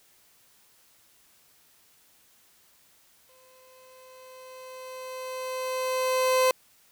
30% pulse tone with exponential growth, 515 Hz, C5, 28 cents flat, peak -16 dBFS, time 3.29-6.51 s, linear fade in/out 2 ms, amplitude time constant 700 ms, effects white hiss -61 dBFS RMS until 6.91 s

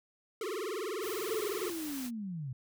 square tone with vibrato, 400 Hz, G4, 35 cents sharp, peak -35 dBFS, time 0.41-1.7 s, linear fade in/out 2 ms, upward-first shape triangle, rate 20 Hz, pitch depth 290 cents each way
white noise, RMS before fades -44 dBFS, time 1-2.11 s, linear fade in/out 50 ms
sine linear sweep, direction down, 454.3 to 120.7 Hz, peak -36 dBFS, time 1.3-2.53 s, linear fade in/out 5 ms
effects none

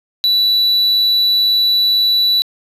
triangle tone, 3951 Hz, B7, in tune, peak -9 dBFS, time 0.24-2.42 s, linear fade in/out 0 ms, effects resampled to 32000 Hz + 8-bit

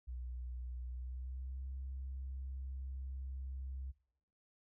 sine tone with pitch glide, 61.74 to 66.17 Hz, B1 to C2, 0 to +20 cents, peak -40 dBFS, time 0.07-3.92 s, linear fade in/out 20 ms, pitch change +120 cents, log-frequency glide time 0.86-1.66 s, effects noise-tail reverb RT60 0.7 s tail -21 dB re dry + tanh soft clip ceiling -37 dBFS

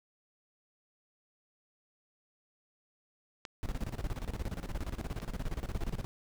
clicks, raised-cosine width 0.2 ms, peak -23 / -30 dBFS, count 2, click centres 3.452 / 5.201 s
brown noise with tremolo, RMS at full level -34 dBFS, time 3.63-6.05 s, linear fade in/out 0 ms, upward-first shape square, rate 17 Hz, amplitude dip 80%
effects none

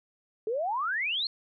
sine exponential sweep, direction up, 418.4 to 4381 Hz, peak -27 dBFS, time 0.47-1.27 s, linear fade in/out 2 ms, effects none

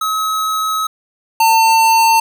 square tone pair in turn, 1281 / 899.7 Hz, E6 / A5, -50 / +38 cents, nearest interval tritone, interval 612 cents, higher first, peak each -16 / -9 dBFS, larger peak second, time 0.01-0.87 / 1.4-2.2 s, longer first, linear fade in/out 5 ms, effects none

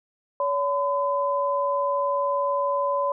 sine tone pair together, 566.2 / 1013 Hz, C#5 / B5, +37 / +44 cents, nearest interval minor seventh, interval 1007 cents, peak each -24 dBFS, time 0.4-3.12 s, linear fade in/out 2 ms, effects none

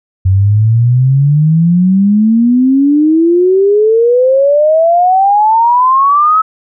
sine exponential sweep, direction up, 92.5 to 1300 Hz, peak -5 dBFS, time 0.25-6.42 s, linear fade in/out 10 ms, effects none

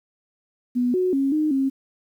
sine tone with pitch steps, 246.2 / 367.3 / 273 / 307 / 269.4 Hz, B3 / F#4 / C#4 / D#4 / C#4, -5 / -13 / -26 / -23 / -49 cents, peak -18 dBFS, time 0.75-1.7 s, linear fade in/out 20 ms, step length 190 ms, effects 9-bit

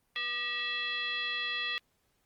sine tone with frequency modulation, 2637 Hz, E7, in tune, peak -31 dBFS, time 0.16-1.78 s, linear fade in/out 0 ms, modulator 716 Hz, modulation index 1.6, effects pink hiss -74 dBFS RMS until 2.25 s + Opus 32 kbps

